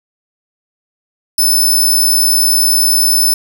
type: tone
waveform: 10% pulse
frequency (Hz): 5270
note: E8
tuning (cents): -1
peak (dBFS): -3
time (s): 1.38-3.34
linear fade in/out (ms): 5
effects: none